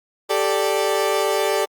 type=chord; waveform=30% pulse; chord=G suspended second; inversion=none; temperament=equal; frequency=392 / 440 / 587.3 Hz; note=G4 / A4 / D5; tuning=0 / 0 / 0 cents; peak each=-20 dBFS; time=0.29-1.66 s; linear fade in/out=20 ms; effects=Opus 48 kbps